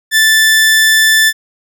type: tone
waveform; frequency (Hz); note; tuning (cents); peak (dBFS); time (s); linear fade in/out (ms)
sawtooth; 1760; A6; 0; -3; 0.11-1.33; 50
effects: none